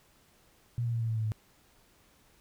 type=tone with pitch steps; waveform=sine; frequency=119.4 / 117.48 / 115.6 / 113.74 / 111.92 / 110.12 / 108.36 Hz; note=A#2 / A#2 / A#2 / A#2 / A2 / A2 / A2; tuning=+42 / +14 / -14 / -42 / +30 / +2 / -26 cents; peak=-28 dBFS; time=0.78-1.319 s; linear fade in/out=0 ms; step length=77 ms; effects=pink hiss -64 dBFS RMS until 2.4 s